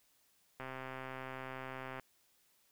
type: click train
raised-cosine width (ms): 0.5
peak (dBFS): -29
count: 184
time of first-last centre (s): 0.6-1.997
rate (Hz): 131
effects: white hiss -72 dBFS RMS until 2.71 s